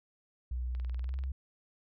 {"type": "tone with pitch glide", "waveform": "sine", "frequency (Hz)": [61.74, 66.17], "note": ["B1", "C2"], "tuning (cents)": [0, 20], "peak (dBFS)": -32, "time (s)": [0.51, 1.32], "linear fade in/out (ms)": 5, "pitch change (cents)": 120, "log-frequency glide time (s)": [1.01, 1.17]}
{"type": "click train", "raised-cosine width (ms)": 0.3, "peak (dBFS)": -37, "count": 11, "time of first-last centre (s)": [0.75, 1.238], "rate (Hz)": 20.5}
{"effects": []}